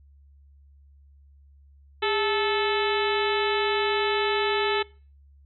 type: harmonic tone with a mistuned harmonic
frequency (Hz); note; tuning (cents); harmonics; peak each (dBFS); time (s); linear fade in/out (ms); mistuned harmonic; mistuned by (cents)
435.9; A4; -16; 1 / 2 / 3 / 4 / 5 / 6 / 7 / 8 / 9; -26 / -29 / -31 / -32 / -33 / -34 / -34 / -35 / -36; 2.02-4.83; 10; 1; -110
effects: noise-tail reverb RT60 0.4 s tail -24 dB re dry + added 70 Hz sine -51 dBFS peak until 5.45 s

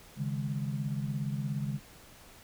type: chord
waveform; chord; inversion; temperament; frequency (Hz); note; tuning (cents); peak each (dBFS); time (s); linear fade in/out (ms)
sine; C# suspended second; none; equal with one note detuned; 138.59 / 155.56 / 205.4; C#3 / D#3 / G#3; 0 / 0 / -19; -33 / -37 / -37; 0.16-1.8; 50
effects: pink hiss -54 dBFS RMS until 2.43 s

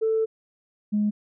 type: tone pair in turn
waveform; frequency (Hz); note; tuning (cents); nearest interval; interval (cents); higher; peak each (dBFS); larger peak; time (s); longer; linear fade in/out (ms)
sine; 443 / 209.1; A4 / G#3; +12 / +12; octave + minor second; 1300; first; -19; neither; 0.01-0.26 / 0.92-1.11; first; 20
effects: tanh soft clip ceiling -15 dBFS

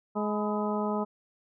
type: harmonic tone with a mistuned harmonic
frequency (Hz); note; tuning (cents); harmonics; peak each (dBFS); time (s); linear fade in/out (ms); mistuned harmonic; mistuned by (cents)
210.3; G#3; +22; 1 / 2 / 3 / 4 / 5 / 6; -30 / -33 / -35 / -36 / -37 / -38; 0.15-1.05; 20; 5; -75
effects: none

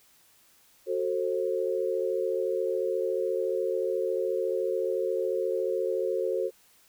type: chord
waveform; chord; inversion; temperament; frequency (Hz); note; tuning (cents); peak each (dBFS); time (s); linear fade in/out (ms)
sine; F# diminished; none; just; 370 / 444 / 532.8; F#4 / A4 / C5; 0 / +16 / +31; -30; 0.86-6.51; 50
effects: white hiss -61 dBFS RMS until 6.88 s

